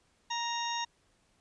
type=harmonic tone with a mistuned harmonic; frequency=932.3 Hz; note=A#5; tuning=in tune; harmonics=1 / 2 / 3 / 4 / 6 / 7; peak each=-34 / -41 / -42 / -39 / -41 / -46 dBFS; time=0.3-0.85 s; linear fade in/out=10 ms; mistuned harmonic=1; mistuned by=+15 cents; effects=pink hiss -70 dBFS RMS until 1.4 s + resampled to 22050 Hz